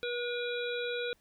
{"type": "harmonic tone", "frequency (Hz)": 483.2, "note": "B4", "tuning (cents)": -38, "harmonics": [1, 3, 5, 7, 8], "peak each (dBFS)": [-34, -39, -42, -44, -42], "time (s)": [0.03, 1.13], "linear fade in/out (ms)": 0, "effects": ["pink hiss -70 dBFS RMS until 1.2 s"]}